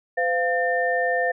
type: tone cluster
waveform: sine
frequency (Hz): 509 / 697 / 1800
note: C5 / F5 / A6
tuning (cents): -48 / -4 / +39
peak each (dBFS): -24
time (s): 0.17-1.32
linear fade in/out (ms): 10
effects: none